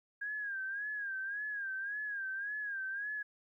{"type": "tone with vibrato", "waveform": "sine", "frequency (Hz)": 1625, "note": "G#6", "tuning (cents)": -38, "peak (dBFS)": -36, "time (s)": [0.21, 3.23], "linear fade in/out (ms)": 10, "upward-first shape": "sine", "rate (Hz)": 1.8, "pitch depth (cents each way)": 90, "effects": ["13-bit"]}